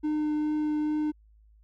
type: tone with vibrato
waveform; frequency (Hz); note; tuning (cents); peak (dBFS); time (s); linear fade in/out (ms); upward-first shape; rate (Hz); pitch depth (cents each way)
triangle; 303; D#4; -46; -23; 0.03-1.12; 20; triangle; 2.4; 9
effects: added 53 Hz sine -55 dBFS peak until 1.63 s